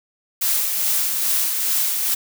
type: noise with tremolo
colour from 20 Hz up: blue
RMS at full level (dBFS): -19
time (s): 0.41-2.15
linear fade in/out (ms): 10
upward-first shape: sine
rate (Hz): 2.4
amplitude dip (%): 35
effects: none